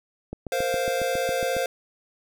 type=click train; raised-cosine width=2 ms; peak=-19 dBFS; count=10; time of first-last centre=0.33-1.566 s; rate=7.28 Hz
type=chord; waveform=square; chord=Bb suspended second; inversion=none; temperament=equal; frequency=466.2 / 523.3 / 698.5 Hz; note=Bb4 / C5 / F5; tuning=0 / 0 / 0 cents; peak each=-32 / -26 / -30 dBFS; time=0.52-1.66 s; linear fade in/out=2 ms
effects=none